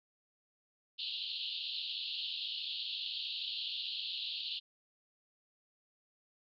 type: band-pass noise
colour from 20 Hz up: white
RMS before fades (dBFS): -40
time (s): 0.98-4.6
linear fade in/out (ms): 20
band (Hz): 2800 to 4400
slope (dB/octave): 96
effects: none